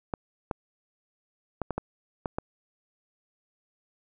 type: clicks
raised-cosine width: 1 ms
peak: -15 dBFS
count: 7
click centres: 0.138 / 0.512 / 1.617 / 1.707 / 1.78 / 2.258 / 2.385 s
effects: none